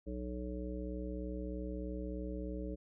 harmonic tone, 61.6 Hz, B1, 4 cents flat, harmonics 1 / 3 / 5 / 7 / 9, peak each -41 / -45 / -44 / -47 / -48 dBFS, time 0.06-2.76 s, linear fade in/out 20 ms, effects none

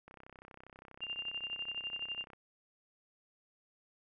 click train, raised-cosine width 0.5 ms, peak -37 dBFS, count 74, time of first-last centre 0.08-2.333 s, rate 32.4 Hz
sine tone with tremolo, 2794 Hz, F7, in tune, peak -34 dBFS, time 1.01-2.25 s, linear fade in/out 20 ms, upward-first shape triangle, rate 12 Hz, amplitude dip 85%
effects none

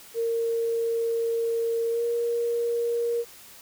sine tone with pitch glide, 460.6 to 470.3 Hz, A#4 to A#4, -21 to +15 cents, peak -23 dBFS, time 0.14-3.25 s, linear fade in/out 50 ms, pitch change +36 cents, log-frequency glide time 1.9-2.03 s, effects white hiss -48 dBFS RMS until 3.61 s

